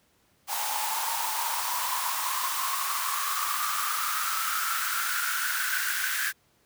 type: noise with high-pass filter sweep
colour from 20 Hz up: white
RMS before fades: -29 dBFS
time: 0.47-6.33 s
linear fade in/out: 50 ms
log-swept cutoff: 840 to 1600 Hz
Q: 9.8
effects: pink hiss -66 dBFS RMS until 6.65 s + high-pass 60 Hz 12 dB/octave